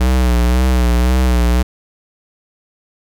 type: tone with vibrato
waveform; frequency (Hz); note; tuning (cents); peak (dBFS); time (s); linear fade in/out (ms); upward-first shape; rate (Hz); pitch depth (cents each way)
square; 61.74; B1; 0; -11; 0-1.63; 10; sine; 1.9; 63
effects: none